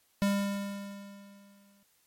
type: tone with exponential decay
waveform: square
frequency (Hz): 200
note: G3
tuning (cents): +35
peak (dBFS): -24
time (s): 0.22-1.83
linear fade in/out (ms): 0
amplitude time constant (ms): 350
effects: white hiss -69 dBFS RMS until 2.06 s + MP3 64 kbps